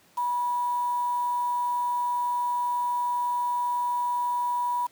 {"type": "tone with quantisation", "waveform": "sine", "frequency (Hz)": 974, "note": "B5", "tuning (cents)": -24, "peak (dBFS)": -24, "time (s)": [0.17, 4.87], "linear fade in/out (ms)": 10, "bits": 7, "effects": ["pink hiss -59 dBFS RMS until 4.91 s", "high-pass 150 Hz 12 dB/octave"]}